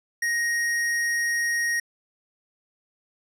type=tone; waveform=square; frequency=1874 Hz; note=A#6; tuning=9 cents sharp; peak=-23 dBFS; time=0.22-1.8 s; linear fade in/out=5 ms; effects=low-pass 12000 Hz 12 dB/octave